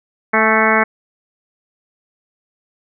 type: harmonic tone with a mistuned harmonic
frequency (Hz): 220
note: A3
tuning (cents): 0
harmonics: 1 / 2 / 3 / 4 / 5 / 6 / 7 / 8 / 9 / 10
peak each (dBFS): -20 / -20 / -20 / -20 / -20 / -20 / -20 / -20 / -20 / -20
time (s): 0.33-0.84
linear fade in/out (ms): 10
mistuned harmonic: 4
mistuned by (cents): -33
effects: none